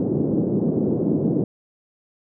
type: band-pass noise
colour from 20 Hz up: pink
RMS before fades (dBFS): -21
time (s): 0-1.44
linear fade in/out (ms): 2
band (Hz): 150 to 420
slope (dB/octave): 24
effects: none